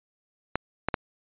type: clicks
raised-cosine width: 0.5 ms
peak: -9 dBFS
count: 3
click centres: 0.556 / 0.886 / 0.942 s
effects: resampled to 8000 Hz